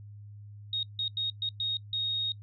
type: tone bursts at uneven times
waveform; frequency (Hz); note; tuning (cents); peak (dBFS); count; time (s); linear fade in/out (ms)
sine; 3736; A#7; +3; -28; 6; 0.73-0.83 / 0.99-1.08 / 1.17-1.3 / 1.42-1.49 / 1.6-1.77 / 1.93-2.32; 2
effects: noise-tail reverb RT60 0.1 s tail -25 dB re dry + added 103 Hz sine -44 dBFS peak until 2.42 s